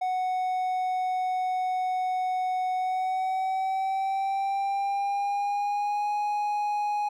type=tone with pitch glide; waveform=triangle; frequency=740 to 830.6 Hz; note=F#5 to G#5; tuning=0 to 0 cents; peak=-23 dBFS; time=0.01-7.09 s; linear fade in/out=10 ms; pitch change=+200 cents; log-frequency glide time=2.75-6.11 s; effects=none